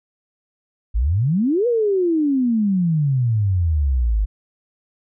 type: exponential two-way sweep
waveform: sine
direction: up then down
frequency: 49 to 493.9 to 49 Hz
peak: -15 dBFS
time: 0.94-4.26 s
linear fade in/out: 20 ms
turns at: 1.67 s
effects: none